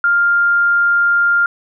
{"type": "tone", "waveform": "sine", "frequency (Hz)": 1400, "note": "F6", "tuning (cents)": 4, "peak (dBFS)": -10, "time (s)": [0.04, 1.46], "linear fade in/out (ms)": 2, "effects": []}